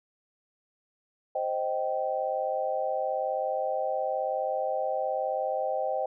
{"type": "chord", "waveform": "sine", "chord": "C minor", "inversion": "none", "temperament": "equal with one note detuned", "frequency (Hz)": [523.3, 622.3, 777.7], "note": ["C5", "Eb5", "G5"], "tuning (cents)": [0, 0, -14], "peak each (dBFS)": -31, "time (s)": [1.35, 6.06], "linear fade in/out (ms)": 5, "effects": []}